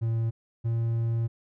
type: tone pair in turn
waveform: triangle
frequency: 114 / 115.19 Hz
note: A#2 / A#2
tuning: -38 / -20 cents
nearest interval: unison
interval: 18 cents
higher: second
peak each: -22 dBFS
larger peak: neither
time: 0.01-0.31 / 0.64-1.28 s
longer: second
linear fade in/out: 20 ms
effects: none